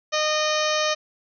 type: harmonic tone with a mistuned harmonic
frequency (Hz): 613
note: D#5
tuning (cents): -26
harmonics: 1 / 2 / 3 / 4 / 5 / 6 / 7 / 8 / 9 / 10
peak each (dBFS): -24 / -27 / -30 / -31 / -31 / -32 / -34 / -37 / -32 / -32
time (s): 0.12-0.95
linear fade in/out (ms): 20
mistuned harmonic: 6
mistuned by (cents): +44
effects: none